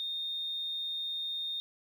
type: tone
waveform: sine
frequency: 3668 Hz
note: A#7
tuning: 29 cents flat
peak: -33 dBFS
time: 0-1.6 s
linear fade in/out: 0 ms
effects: 10-bit